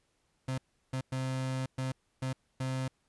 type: tone bursts at uneven times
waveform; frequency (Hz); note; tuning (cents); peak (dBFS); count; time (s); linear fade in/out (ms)
35% pulse; 130.81; C3; 0; -30; 6; 0.48-0.58 / 0.93-1.01 / 1.12-1.66 / 1.78-1.92 / 2.22-2.33 / 2.6-2.88; 5
effects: pink hiss -75 dBFS RMS until 3.08 s + resampled to 24000 Hz